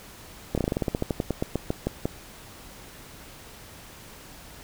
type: slowing click train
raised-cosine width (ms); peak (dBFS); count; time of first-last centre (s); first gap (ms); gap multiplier
2; -11; 19; 0.55-2.055; 27; 1.12
effects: pink hiss -46 dBFS RMS until 4.63 s